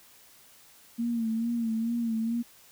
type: tone with vibrato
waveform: sine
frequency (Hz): 229.5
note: A#3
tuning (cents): -27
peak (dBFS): -26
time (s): 0.98-2.43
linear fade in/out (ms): 20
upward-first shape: sine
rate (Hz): 2.3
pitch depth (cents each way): 55
effects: white hiss -56 dBFS RMS until 2.71 s